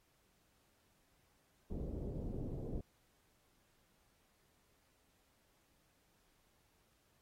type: low-pass noise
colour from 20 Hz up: pink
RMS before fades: -42 dBFS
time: 1.7-2.81 s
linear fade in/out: 5 ms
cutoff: 480 Hz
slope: 24 dB/octave
effects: pink hiss -75 dBFS RMS until 7.21 s + AAC 48 kbps